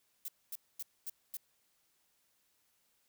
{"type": "noise bursts", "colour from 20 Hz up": "violet", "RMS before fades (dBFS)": -41, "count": 5, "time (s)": [0.25, 1.37], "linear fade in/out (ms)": 2, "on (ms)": 32, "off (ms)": 240, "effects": ["white hiss -75 dBFS RMS until 3.08 s"]}